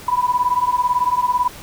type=beating tone pair; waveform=sine; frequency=980 / 998 Hz; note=B5 / B5; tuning=-14 / +18 cents; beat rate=18 Hz; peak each=-18 dBFS; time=0.08-1.48 s; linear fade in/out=5 ms; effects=pink hiss -38 dBFS RMS until 1.62 s